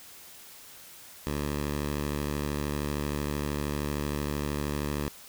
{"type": "tone", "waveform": "10% pulse", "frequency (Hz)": 73, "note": "D2", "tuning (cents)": -10, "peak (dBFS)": -21, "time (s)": [1.27, 5.08], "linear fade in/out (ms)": 0, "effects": ["white hiss -49 dBFS RMS until 5.28 s"]}